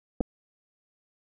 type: clicks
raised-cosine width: 2 ms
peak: -14 dBFS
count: 2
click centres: 0.206 / 0.21 s
effects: none